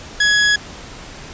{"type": "tone", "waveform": "sawtooth", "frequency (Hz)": 1677, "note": "G#6", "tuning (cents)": 16, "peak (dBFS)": -8, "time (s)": [0.2, 0.56], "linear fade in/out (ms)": 5, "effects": ["pink hiss -35 dBFS RMS until 1.33 s", "resampled to 16000 Hz"]}